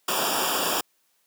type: noise with comb filter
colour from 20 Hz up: pink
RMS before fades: -25 dBFS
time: 0.08-0.81 s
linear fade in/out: 5 ms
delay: 0.48 ms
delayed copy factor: -0.95
effects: white hiss -68 dBFS RMS until 1.26 s + high-pass 200 Hz 12 dB/octave